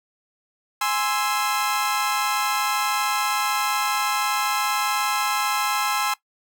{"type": "chord", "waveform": "sawtooth", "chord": "Ab augmented", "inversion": "none", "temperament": "equal", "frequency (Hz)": [830.6, 1046.5, 1318.5], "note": ["Ab5", "C6", "E6"], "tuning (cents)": [0, 0, 0], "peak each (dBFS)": -22, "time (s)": [0.81, 6.14], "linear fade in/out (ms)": 5, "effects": ["noise-tail reverb RT60 0.1 s tail -18 dB re dry"]}